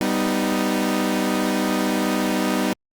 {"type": "chord", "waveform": "sawtooth", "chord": "G augmented", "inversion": "none", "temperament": "equal with one note detuned", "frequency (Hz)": [196, 249.4, 311.1], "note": ["G3", "B3", "D#4"], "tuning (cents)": [0, 17, 0], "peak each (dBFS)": -20, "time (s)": [0.01, 2.73], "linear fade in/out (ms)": 0, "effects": ["Opus 48 kbps"]}